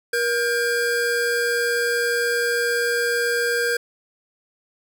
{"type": "tone pair together", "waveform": "square", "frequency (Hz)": [475.5, 1596.8], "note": ["A#4", "G6"], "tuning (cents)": [34, 32], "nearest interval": "octave + major sixth", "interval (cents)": 2098, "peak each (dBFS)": -23, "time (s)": [0.13, 3.77], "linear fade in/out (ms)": 5, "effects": []}